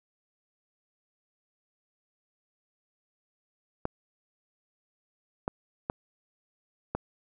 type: clicks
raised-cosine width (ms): 1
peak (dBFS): -15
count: 4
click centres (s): 3.854 / 5.479 / 5.899 / 6.95
effects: none